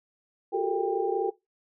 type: tone cluster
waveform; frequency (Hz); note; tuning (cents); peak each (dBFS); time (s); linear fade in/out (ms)
sine; 360.1 / 391.3 / 432.8 / 457.4 / 793; F#4 / G4 / A4 / A#4 / G5; -47 / -3 / -29 / -33 / +20; -31; 0.52-1.31; 20
effects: noise-tail reverb RT60 0.2 s tail -20 dB re dry